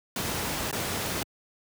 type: noise with dropouts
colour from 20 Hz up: pink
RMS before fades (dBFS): -30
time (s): 0.16-1.23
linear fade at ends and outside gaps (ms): 2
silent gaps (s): 0.713-0.727
effects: high-pass 80 Hz 12 dB/octave